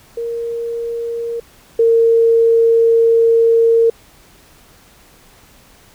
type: tone pair in turn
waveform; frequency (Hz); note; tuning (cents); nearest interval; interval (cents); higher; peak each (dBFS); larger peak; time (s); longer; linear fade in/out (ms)
sine; 466.2 / 458.5; A#4 / A#4; 0 / -29; unison; 29; first; -19 / -8; second; 0.17-1.4 / 1.79-3.9; second; 5
effects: pink hiss -47 dBFS RMS until 5.94 s